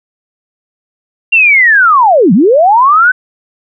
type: linear two-way sweep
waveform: sine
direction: down then up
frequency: 2785 to 163.9 to 1539 Hz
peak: -3 dBFS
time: 1.32-3.12 s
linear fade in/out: 10 ms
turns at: 2.33 s
effects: none